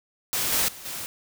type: noise with level steps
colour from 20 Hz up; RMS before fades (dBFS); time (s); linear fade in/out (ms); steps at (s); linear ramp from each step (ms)
white; -26 / -23 / -42 / -34; 0.33-1.06; 0; 0.52 / 0.68 / 0.85; 5
effects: none